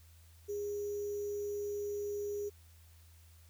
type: tone with sample-and-hold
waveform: sine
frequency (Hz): 410.1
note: G#4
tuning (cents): -22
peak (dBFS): -35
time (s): 0.48-2.5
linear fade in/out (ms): 20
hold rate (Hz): 6300
effects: added 82 Hz sine -57 dBFS peak until 3.49 s + white hiss -66 dBFS RMS until 3.49 s